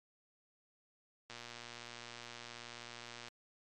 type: click train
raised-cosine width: 0.2 ms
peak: -30 dBFS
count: 237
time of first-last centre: 1.3-3.283 s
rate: 119 Hz
effects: MP3 64 kbps